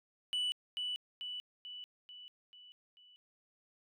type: tone with echo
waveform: sine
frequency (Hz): 2967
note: F#7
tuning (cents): +4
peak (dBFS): -29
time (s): 0.33-0.52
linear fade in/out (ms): 0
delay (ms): 440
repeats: 6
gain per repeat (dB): -5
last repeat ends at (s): 3.16
effects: tanh soft clip ceiling -31 dBFS